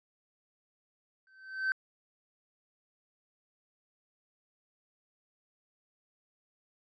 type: tone with exponential growth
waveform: triangle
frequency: 1542 Hz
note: G6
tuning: 29 cents flat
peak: -22 dBFS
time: 1.27-1.72 s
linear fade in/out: 1 ms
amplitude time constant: 97 ms
effects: tanh soft clip ceiling -20 dBFS + resampled to 16000 Hz